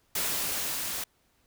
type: noise with level ramp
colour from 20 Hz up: white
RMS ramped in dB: -29 to -34 dBFS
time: 0.15-1.04 s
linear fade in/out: 5 ms
effects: pink hiss -69 dBFS RMS until 1.46 s